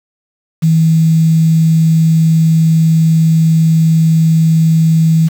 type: tone with quantisation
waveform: sine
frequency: 161.3 Hz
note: E3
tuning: 37 cents flat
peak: -6 dBFS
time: 0.62-5.29 s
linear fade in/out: 20 ms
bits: 5
effects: none